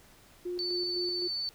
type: tone with tremolo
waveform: sine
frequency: 355.9 Hz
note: F4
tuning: 33 cents sharp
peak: -32 dBFS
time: 0.45-1.28 s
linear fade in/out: 10 ms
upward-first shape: square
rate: 3.9 Hz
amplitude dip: 40%
type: tone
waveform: sine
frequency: 4507 Hz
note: C#8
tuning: 28 cents sharp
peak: -31 dBFS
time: 0.59-1.49 s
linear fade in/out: 0 ms
effects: pink hiss -58 dBFS RMS until 1.54 s